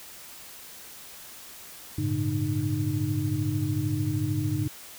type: tone cluster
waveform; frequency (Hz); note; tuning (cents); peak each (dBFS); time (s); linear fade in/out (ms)
sine; 99.4 / 112.7 / 141.8 / 306.2; G2 / A2 / C#3 / D#4; +25 / +42 / +40 / -28; -30; 1.98-4.68; 5
effects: white hiss -45 dBFS RMS until 4.98 s